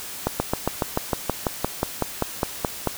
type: slowing click train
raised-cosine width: 1 ms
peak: -6 dBFS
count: 16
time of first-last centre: 0.27-2.873 s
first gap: 130 ms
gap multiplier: 1.04
effects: white hiss -35 dBFS RMS until 2.97 s